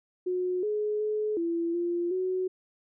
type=tone with pitch steps; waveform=sine; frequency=363.8 / 422 / 426.3 / 336.9 / 346.3 / 370.9 Hz; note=F#4 / G#4 / G#4 / E4 / F4 / F#4; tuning=-29 / +28 / +45 / +38 / -15 / +4 cents; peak=-26 dBFS; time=0.26-2.48 s; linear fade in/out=10 ms; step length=370 ms; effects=none